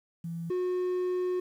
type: tone pair in turn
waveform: sine / triangle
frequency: 167.5 / 363.4 Hz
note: E3 / F#4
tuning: +28 / -31 cents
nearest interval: octave + minor second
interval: 1341 cents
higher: second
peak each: -33 / -25 dBFS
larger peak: second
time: 0.24-0.5 / 0.5-1.4 s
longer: second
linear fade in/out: 5 ms
effects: 10-bit